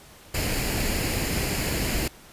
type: noise with comb filter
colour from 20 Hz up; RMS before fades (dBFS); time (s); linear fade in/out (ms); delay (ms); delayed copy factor
pink; -26; 0.34-2.08; 5; 0.42; +0.5
effects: pink hiss -49 dBFS RMS until 2.32 s + resampled to 32000 Hz